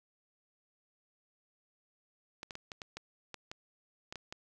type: clicks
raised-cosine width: 0.2 ms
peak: -25 dBFS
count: 11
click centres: 2.431 / 2.508 / 2.554 / 2.718 / 2.818 / 2.97 / 3.343 / 3.515 / 4.125 / 4.157 / 4.325 s
effects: none